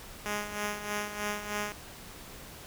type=tone with tremolo; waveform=5% pulse; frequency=207.7 Hz; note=G#3; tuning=in tune; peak=-19 dBFS; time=0.26-1.72 s; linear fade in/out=0 ms; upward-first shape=sine; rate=3.2 Hz; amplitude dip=65%; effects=pink hiss -47 dBFS RMS until 2.66 s